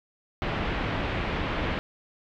pink low-pass noise, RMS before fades -29 dBFS, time 0.42-1.79 s, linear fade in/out 0 ms, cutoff 3100 Hz, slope 24 dB/octave, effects none

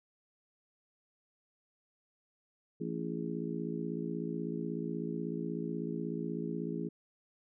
harmonic tone with a mistuned harmonic, 56.3 Hz, A1, 40 cents sharp, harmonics 3 / 4 / 5 / 6 / 7, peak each -39 / -40 / -41 / -42 / -42 dBFS, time 2.8-6.89 s, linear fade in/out 10 ms, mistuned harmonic 7, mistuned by +92 cents, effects none

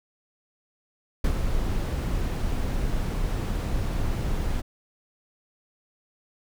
brown noise with ADSR envelope, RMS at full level -21 dBFS, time 1.24-4.62 s, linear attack 5 ms, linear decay 79 ms, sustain -5 dB, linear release 20 ms, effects none

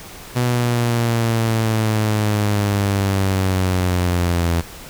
sawtooth linear sweep, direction down, 123.47 to 83.8 Hz, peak -12 dBFS, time 0.35-4.62 s, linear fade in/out 20 ms, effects pink hiss -37 dBFS RMS until 4.89 s

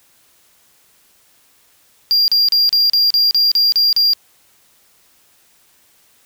triangle tone bursts, 4780 Hz, D8, 30 cents sharp, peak -9 dBFS, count 10, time 2.11-4.134 s, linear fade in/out 0 ms, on 170 ms, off 36 ms, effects white hiss -54 dBFS RMS until 6.25 s

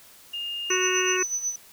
sine tone, 2826 Hz, F7, 20 cents sharp, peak -29 dBFS, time 0.33-1.17 s, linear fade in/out 10 ms
harmonic tone, 369.2 Hz, F#4, 4 cents flat, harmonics 1 / 3 / 4 / 5 / 6 / 7, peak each -26 / -32 / -32 / -31 / -36 / -30 dBFS, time 0.7-1.23 s, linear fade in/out 5 ms
sine tone with tremolo, 6000 Hz, F#8, 23 cents sharp, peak -23 dBFS, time 0.7-1.56 s, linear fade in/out 5 ms, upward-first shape sine, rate 8.1 Hz, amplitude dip 70%
effects white hiss -51 dBFS RMS until 1.72 s

